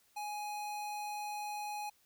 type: tone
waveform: square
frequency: 834 Hz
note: G#5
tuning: 7 cents sharp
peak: -39 dBFS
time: 0.16-1.9 s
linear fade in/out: 10 ms
effects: white hiss -70 dBFS RMS until 2.05 s